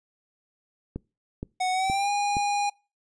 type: click train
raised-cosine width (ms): 3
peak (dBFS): -19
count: 4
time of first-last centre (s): 0.96-2.368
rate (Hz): 2.13
type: tone with pitch glide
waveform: square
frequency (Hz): 740 to 816.4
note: F#5 to G#5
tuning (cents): 0 to -30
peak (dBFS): -24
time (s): 1.6-2.7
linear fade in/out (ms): 10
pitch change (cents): +170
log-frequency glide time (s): 1.72-2.1
effects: noise-tail reverb RT60 0.3 s tail -25 dB re dry + resampled to 22050 Hz